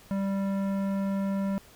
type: tone with tanh clipping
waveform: sine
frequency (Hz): 196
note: G3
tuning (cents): 0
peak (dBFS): -28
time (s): 0.11-1.58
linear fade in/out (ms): 0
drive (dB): 15
effects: pink hiss -54 dBFS RMS until 1.75 s